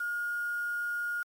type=tone with quantisation; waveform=sine; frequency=1427 Hz; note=F6; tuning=37 cents sharp; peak=-30 dBFS; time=0-1.23 s; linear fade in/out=5 ms; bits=8; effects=MP3 96 kbps